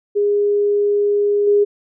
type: tone with level steps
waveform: sine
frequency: 410 Hz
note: G#4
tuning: 22 cents flat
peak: -13 / -10 dBFS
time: 0.15-1.65 s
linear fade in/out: 20 ms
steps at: 1.47 s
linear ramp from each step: 5 ms
effects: none